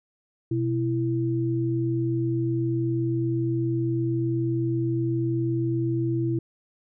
sine tone pair together, 124.6 / 332.6 Hz, B2 / E4, +16 / +16 cents, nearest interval octave + perfect fourth, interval 1700 cents, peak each -25 dBFS, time 0.51-6.39 s, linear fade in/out 5 ms, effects none

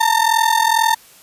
35% pulse ring-modulated tone, 905 Hz, A5, 48 cents sharp, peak -8 dBFS, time 0-0.95 s, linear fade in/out 10 ms, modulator 21.1 Hz, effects white hiss -46 dBFS RMS until 1.22 s + resampled to 32000 Hz

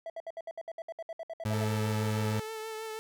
triangle tone bursts, 659.3 Hz, E5, in tune, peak -34 dBFS, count 16, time 0.06-1.644 s, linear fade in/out 2 ms, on 39 ms, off 64 ms
30% pulse tone, 107.2 Hz, A2, 45 cents flat, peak -26 dBFS, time 1.45-2.4 s, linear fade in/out 5 ms
sawtooth tone with vibrato, 440 Hz, A4, in tune, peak -33 dBFS, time 1.53-2.99 s, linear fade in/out 0 ms, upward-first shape triangle, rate 6.3 Hz, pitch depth 31 cents each way
effects none

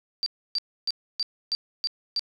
sine tone bursts, 4674 Hz, D8, 9 cents flat, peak -23 dBFS, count 7, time 0.23-2.194 s, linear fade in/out 0 ms, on 32 ms, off 290 ms, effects none

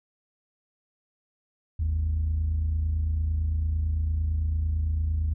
sine tone pair together, 50.11 / 79 Hz, G1 / D#2, +39 / +27 cents, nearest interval minor sixth, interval 788 cents, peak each -29 / -22 dBFS, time 1.79-5.34 s, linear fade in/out 10 ms, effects tanh soft clip ceiling -20 dBFS

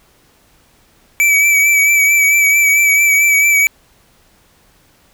square tone with vibrato, 2298 Hz, D7, 38 cents flat, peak -9 dBFS, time 1.2-3.67 s, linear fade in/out 0 ms, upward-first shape sine, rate 4.5 Hz, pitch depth 33 cents each way, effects pink hiss -52 dBFS RMS until 5.13 s

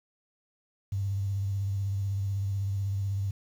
sine tone with vibrato, 98.7 Hz, G2, 12 cents sharp, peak -27 dBFS, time 0.92-3.31 s, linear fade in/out 5 ms, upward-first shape triangle, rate 16 Hz, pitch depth 45 cents each way, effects 9-bit

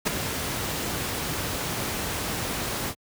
pink noise with ADSR envelope, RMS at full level -21 dBFS, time 0.05-2.95 s, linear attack 22 ms, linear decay 12 ms, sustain -8 dB, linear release 69 ms, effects high-pass 60 Hz 12 dB/octave

